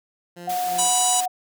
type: tone with tremolo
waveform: 15% pulse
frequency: 174.61 Hz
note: F3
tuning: in tune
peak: -29 dBFS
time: 0.36-0.98 s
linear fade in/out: 10 ms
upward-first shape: sine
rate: 3 Hz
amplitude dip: 95%
type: tone with pitch glide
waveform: sine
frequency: 725 to 733.4 Hz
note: F#5 to F#5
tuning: -35 to -15 cents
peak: -22 dBFS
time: 0.47-1.28 s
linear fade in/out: 10 ms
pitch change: +20 cents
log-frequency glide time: 0.74-0.95 s
type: high-pass noise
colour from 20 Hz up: white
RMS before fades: -33 dBFS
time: 0.49-1.26 s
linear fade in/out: 10 ms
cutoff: 220 Hz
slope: 96 dB/octave
type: harmonic tone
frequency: 980 Hz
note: B5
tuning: 14 cents flat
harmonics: 1 / 3 / 4 / 5 / 6 / 7 / 8 / 9 / 10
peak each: -30 / -31 / -29 / -36 / -30 / -24 / -27 / -24 / -29 dBFS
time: 0.78-1.21 s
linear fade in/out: 10 ms
effects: none